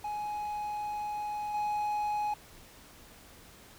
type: tone with level steps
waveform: triangle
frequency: 837 Hz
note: G#5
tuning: 13 cents sharp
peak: -31 / -27 dBFS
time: 0.04-2.34 s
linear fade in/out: 5 ms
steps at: 1.54 s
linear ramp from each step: 5 ms
effects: pink hiss -54 dBFS RMS until 3.78 s